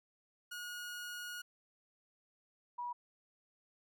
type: tone pair in turn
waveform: sawtooth / sine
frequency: 1444 / 969.1 Hz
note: F#6 / B5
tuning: -43 / -33 cents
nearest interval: perfect fifth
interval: 690 cents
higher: first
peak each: -39 / -38 dBFS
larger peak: second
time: 0.51-1.42 / 2.78-2.93 s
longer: first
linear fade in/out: 10 ms
effects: none